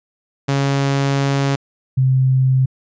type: tone pair in turn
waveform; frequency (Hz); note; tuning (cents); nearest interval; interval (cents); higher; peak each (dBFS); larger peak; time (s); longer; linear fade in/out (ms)
sawtooth / sine; 138.59 / 130.81; C#3 / C3; 0 / 0; minor second; 100; first; -11; neither; 0.48-1.56 / 1.97-2.66; first; 10
effects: resampled to 16000 Hz